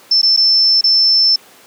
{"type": "tone with dropouts", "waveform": "sine", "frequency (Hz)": 5310, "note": "E8", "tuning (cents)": 12, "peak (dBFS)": -8, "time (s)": [0.11, 1.36], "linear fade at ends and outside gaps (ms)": 5, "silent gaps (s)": [[0.216, 0.229], [0.365, 0.373], [0.811, 0.839]], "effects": ["pink hiss -43 dBFS RMS until 1.66 s", "high-pass 300 Hz 12 dB/octave"]}